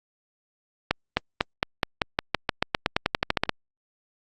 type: accelerating click train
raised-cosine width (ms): 0.3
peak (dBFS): -4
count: 20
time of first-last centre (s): 0.91-3.493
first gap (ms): 260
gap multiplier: 0.92
effects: Opus 48 kbps